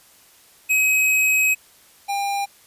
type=tone pair in turn; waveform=square; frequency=2541 / 800.4 Hz; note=D#7 / G5; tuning=+36 / +36 cents; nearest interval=octave + minor sixth; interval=2000 cents; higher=first; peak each=-16 / -22 dBFS; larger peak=first; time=0.69-1.55 / 2.08-2.46 s; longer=first; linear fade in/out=20 ms; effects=white hiss -52 dBFS RMS until 2.66 s + resampled to 32000 Hz